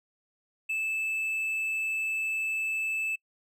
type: tone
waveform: triangle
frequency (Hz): 2626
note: E7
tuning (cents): -7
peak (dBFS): -26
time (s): 0.69-3.16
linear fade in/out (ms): 10
effects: noise-tail reverb RT60 0.1 s tail -26 dB re dry